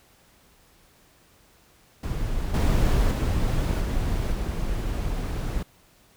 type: noise with level steps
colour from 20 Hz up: brown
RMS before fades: -28 / -20 / -23 / -25 / -27 dBFS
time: 2.03-5.63 s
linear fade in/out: 5 ms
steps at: 2.54 / 3.11 / 3.81 / 4.32 s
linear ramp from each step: 2 ms
effects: pink hiss -58 dBFS RMS until 6.16 s